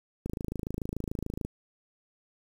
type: click train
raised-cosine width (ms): 3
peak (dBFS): -20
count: 33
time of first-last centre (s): 0.26-1.45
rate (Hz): 26.9
effects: 8-bit